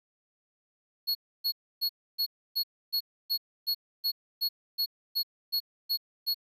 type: tone bursts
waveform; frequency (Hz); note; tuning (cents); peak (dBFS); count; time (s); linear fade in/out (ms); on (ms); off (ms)
square; 4342; C#8; -37; -26; 15; 1.07-6.345; 20; 81; 290
effects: 11-bit